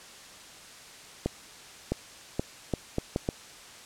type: accelerating click train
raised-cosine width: 2 ms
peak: -13 dBFS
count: 7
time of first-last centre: 1.26-3.289 s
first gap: 660 ms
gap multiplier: 0.72
effects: white hiss -48 dBFS RMS until 3.85 s + low-pass 8000 Hz 12 dB/octave